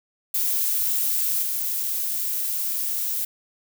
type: noise with level steps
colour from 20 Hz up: violet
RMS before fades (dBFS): -23 / -26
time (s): 0.34-3.25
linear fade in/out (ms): 5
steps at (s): 1.42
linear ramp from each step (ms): 10
effects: none